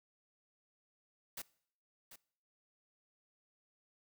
white noise with echo, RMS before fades -44 dBFS, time 1.37-1.42 s, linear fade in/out 5 ms, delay 740 ms, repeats 1, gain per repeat -11 dB, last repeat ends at 2.16 s, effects noise-tail reverb RT60 0.6 s tail -22 dB re dry

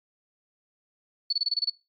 sine tone bursts, 4435 Hz, C#8, in tune, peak -21 dBFS, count 8, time 1.3-1.699 s, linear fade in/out 5 ms, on 28 ms, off 25 ms, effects noise-tail reverb RT60 0.3 s tail -23 dB re dry + MP3 48 kbps

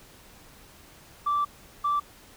sine tone bursts at uneven times, 1167 Hz, D6, 11 cents flat, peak -21 dBFS, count 2, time 1.26-1.45 / 1.84-2 s, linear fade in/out 10 ms, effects tanh soft clip ceiling -19 dBFS + pink hiss -52 dBFS RMS until 2.36 s

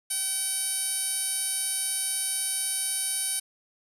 10% pulse tone with band-pass filter, 764 Hz, G5, 45 cents flat, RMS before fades -29 dBFS, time 0.1-3.4 s, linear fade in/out 10 ms, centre 9000 Hz, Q 6.2, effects none

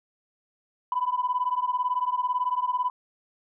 sine beating tone pair, 987.8 / 1005.8 Hz, B5 / B5, 0 / +31 cents, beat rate 18 Hz, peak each -26 dBFS, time 0.92-2.9 s, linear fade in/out 2 ms, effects tanh soft clip ceiling -16 dBFS

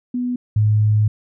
sine tone pair in turn, 246.9 / 106.54 Hz, B3 / G#2, 0 / +45 cents, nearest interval octave + minor third, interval 1455 cents, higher first, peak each -19 / -12 dBFS, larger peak second, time 0.14-0.36 / 0.56-1.08 s, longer second, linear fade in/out 5 ms, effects none

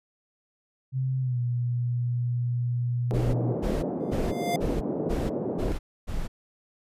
sine tone with pitch glide, 130.81 to 121.35 Hz, C3 to B2, 0 to -30 cents, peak -24 dBFS, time 0.92-3.56 s, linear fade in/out 50 ms, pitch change -130 cents, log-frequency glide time 1.2-1.39 s
white band-pass noise, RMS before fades -30 dBFS, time 3.11-5.72 s, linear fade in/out 0 ms, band 140 to 520 Hz, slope 24 dB/octave
brown noise bursts, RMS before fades -29 dBFS, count 7, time 3.13-6.28 s, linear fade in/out 20 ms, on 210 ms, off 280 ms
square tone with exponential growth, 698.5 Hz, F5, in tune, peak -24 dBFS, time 4-4.56 s, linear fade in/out 2 ms, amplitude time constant 120 ms
effects resampled to 32000 Hz

